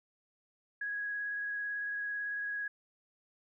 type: tone with vibrato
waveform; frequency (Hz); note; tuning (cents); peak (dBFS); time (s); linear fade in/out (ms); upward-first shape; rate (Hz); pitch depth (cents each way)
sine; 1661.2; G#6; 0; -34; 0.81-2.68; 5; square; 18; 9
effects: none